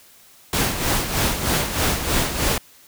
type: noise with tremolo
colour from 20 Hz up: pink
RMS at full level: -19 dBFS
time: 0.53-2.58 s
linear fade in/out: 2 ms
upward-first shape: sine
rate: 3.2 Hz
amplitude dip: 60%
effects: white hiss -50 dBFS RMS until 2.87 s